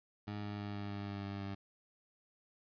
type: tone with pitch steps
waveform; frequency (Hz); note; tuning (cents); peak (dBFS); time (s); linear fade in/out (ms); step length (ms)
20% pulse; 103.83 / 103.11 / 102.4 / 101.69 / 100.99 / 100.29 / 99.6 / 98.91; G#2 / G#2 / G#2 / G#2 / G#2 / G2 / G2 / G2; 0 / -12 / -24 / -36 / -48 / +40 / +28 / +16; -35; 0.27-1.55; 10; 160
effects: resampled to 11025 Hz + 12-bit